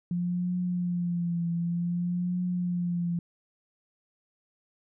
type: tone with vibrato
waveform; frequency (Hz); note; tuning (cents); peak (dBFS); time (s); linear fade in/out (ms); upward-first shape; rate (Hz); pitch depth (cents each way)
sine; 174.6; F3; 0; -26; 0.11-3.19; 2; triangle; 0.54; 54
effects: none